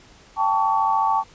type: tone cluster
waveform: sine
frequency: 788 / 882 / 1131 Hz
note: G5 / A5 / C#6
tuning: +9 / +4 / +34 cents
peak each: -23 / -20 / -22 dBFS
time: 0.36-1.24 s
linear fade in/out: 50 ms
effects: pink hiss -50 dBFS RMS until 1.34 s + resampled to 16000 Hz